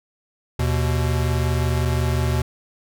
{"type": "tone pair together", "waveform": "square", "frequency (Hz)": [77.96, 123.47], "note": ["D#2", "B2"], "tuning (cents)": [4, 0], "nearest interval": "minor sixth", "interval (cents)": 796, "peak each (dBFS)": -22, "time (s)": [0.59, 2.42], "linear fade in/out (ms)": 5, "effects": []}